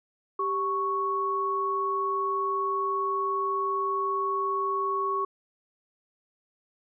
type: tone pair together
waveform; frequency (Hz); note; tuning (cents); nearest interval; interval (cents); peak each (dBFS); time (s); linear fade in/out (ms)
sine; 392 / 1108.7; G4 / C#6; 0 / 0; octave + tritone; 1800; -31 / -26; 0.39-5.25; 5
effects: none